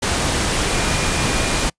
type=tone in noise; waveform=sine; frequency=2418 Hz; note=D7; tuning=50 cents sharp; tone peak=-30 dBFS; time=0.69-1.64 s; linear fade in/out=10 ms; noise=pink; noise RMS=-19 dBFS; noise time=0.02-1.7 s; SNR=-14 dB; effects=noise-tail reverb RT60 0.1 s tail -26 dB re dry + resampled to 22050 Hz